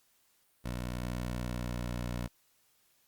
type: tone with pitch glide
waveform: 15% pulse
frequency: 60.9 to 60.1 Hz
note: B1 to B1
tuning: -24 to -46 cents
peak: -28 dBFS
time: 0.64-2.28 s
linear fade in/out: 20 ms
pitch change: -22 cents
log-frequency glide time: 1.46-1.75 s
effects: white hiss -70 dBFS RMS until 3.07 s + Opus 48 kbps